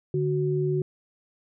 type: tone pair together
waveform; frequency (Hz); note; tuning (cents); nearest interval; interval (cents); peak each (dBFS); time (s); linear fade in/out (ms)
sine; 146.83 / 370; D3 / F#4; 0 / 0; octave + major third; 1600; -25; 0.14-0.82; 2
effects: none